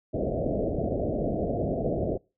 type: low-pass noise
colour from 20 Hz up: white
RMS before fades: -28 dBFS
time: 0.13-2.18 s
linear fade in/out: 20 ms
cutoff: 680 Hz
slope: 96 dB/octave
effects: noise-tail reverb RT60 0.3 s tail -25 dB re dry